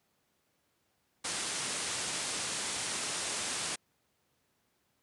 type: low-pass noise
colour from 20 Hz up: white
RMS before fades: -36 dBFS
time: 1.24-3.76 s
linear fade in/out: 10 ms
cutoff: 10000 Hz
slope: 96 dB/octave
effects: pink hiss -75 dBFS RMS until 5.02 s + high-pass 100 Hz 12 dB/octave